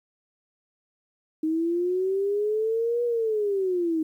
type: linear two-way sweep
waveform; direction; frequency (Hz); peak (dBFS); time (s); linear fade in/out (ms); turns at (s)
sine; up then down; 311.1 to 482.8 to 311.1; -22; 1.43-4.03; 5; 3.04
effects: 10-bit